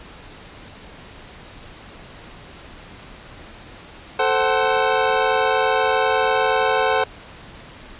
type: chord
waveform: 25% pulse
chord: F# diminished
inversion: first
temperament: equal with one note detuned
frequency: 440 / 523.3 / 750.8 Hz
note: A4 / C5 / F#5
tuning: 0 / 0 / +25 cents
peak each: -17 dBFS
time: 4.19-7.04 s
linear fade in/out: 5 ms
effects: pink hiss -41 dBFS RMS until 7.99 s + resampled to 8000 Hz